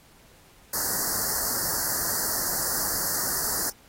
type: band-stop noise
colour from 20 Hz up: white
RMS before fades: -27 dBFS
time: 0.73-3.7 s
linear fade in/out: 5 ms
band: 1900 to 4400 Hz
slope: 96 dB/octave
effects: pink hiss -56 dBFS RMS until 3.88 s + AAC 48 kbps